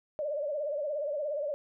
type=tone with vibrato; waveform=sine; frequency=587.3 Hz; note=D5; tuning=in tune; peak=-30 dBFS; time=0.19-1.54 s; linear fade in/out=0 ms; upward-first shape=sine; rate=17 Hz; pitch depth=94 cents each way; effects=none